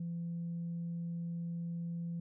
sine tone, 169.7 Hz, F3, 49 cents flat, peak -35 dBFS, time 0-2.2 s, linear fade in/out 5 ms, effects tanh soft clip ceiling -33 dBFS

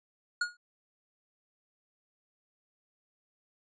square tone with exponential decay, 1439 Hz, F#6, 49 cents flat, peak -25 dBFS, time 0.41-0.57 s, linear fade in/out 5 ms, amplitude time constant 33 ms, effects resampled to 16000 Hz

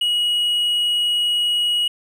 triangle tone, 2905 Hz, F#7, 32 cents flat, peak -15 dBFS, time 0.01-1.88 s, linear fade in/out 5 ms, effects none

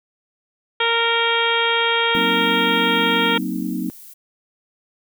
harmonic tone, 463.1 Hz, A#4, 11 cents flat, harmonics 1 / 2 / 3 / 4 / 5 / 6 / 7 / 8, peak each -23 / -23 / -23 / -26 / -24 / -29 / -22 / -31 dBFS, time 0.8-3.38 s, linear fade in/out 5 ms
violet noise, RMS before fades -41 dBFS, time 2.14-4.14 s, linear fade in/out 10 ms
sine chord, C half-diminished seventh, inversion second, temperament equal with one note detuned, 185 / 231.1 / 261.6 / 311.1 Hz, Gb3 / Bb3 / C4 / Eb4, 0 / -15 / 0 / 0 cents, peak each -27 dBFS, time 2.15-3.9 s, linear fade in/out 0 ms
effects none

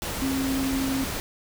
sine tone in noise, 267.7 Hz, C4, 40 cents sharp, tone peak -24 dBFS, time 0.22-1.04 s, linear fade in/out 0 ms, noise pink, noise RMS -31 dBFS, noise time 0.02-1.2 s, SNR +4 dB, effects none

